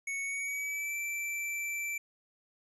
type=tone with pitch glide; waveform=square; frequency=2217 to 2335 Hz; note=C#7 to D7; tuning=0 to -11 cents; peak=-34 dBFS; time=0.07-1.98 s; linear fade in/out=5 ms; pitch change=+89 cents; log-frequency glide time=0.23-0.97 s; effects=resampled to 32000 Hz